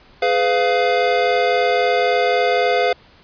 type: chord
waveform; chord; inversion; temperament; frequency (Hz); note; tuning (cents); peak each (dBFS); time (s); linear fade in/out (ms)
square; F diminished; first; just; 419.1 / 502.9 / 698.5; Ab4 / Cb5 / F5; +16 / +31 / 0; -22 / -19 / -19; 0.22-2.93; 5
effects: pink hiss -49 dBFS RMS until 3.23 s + resampled to 11025 Hz